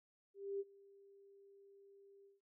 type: tone with ADSR envelope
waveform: sine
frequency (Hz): 396.9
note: G4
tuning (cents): +22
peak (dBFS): -37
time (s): 0.34-2.41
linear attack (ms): 260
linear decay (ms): 36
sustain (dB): -24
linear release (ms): 160
effects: none